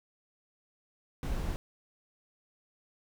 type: noise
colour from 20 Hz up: brown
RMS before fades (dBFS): -33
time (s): 1.23-1.56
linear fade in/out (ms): 0
effects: none